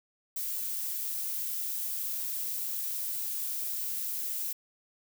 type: noise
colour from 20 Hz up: violet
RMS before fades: -34 dBFS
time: 0.36-4.53 s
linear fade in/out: 5 ms
effects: none